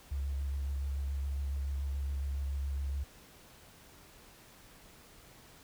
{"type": "tone with vibrato", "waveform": "sine", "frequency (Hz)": 69.3, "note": "C#2", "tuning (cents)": 0, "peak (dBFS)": -32, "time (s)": [0.11, 3.04], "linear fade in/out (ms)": 10, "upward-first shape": "triangle", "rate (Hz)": 7.1, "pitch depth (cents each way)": 28, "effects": ["pink hiss -57 dBFS RMS until 5.63 s"]}